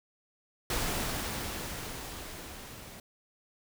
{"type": "noise with level ramp", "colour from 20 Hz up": "pink", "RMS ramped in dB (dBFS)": [-31, -48], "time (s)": [0.7, 3], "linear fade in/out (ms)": 2, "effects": []}